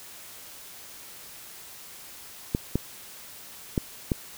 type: clicks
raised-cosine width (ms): 3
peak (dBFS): -10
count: 4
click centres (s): 2.549 / 2.756 / 3.778 / 4.118
effects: white hiss -45 dBFS RMS until 4.37 s